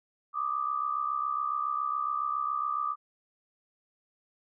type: tone pair together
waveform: sine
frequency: 1177.3 / 1244.5 Hz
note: D6 / D#6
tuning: +4 / 0 cents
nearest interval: minor second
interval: 96 cents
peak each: -30 / -32 dBFS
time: 0.33-2.96 s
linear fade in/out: 50 ms
effects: none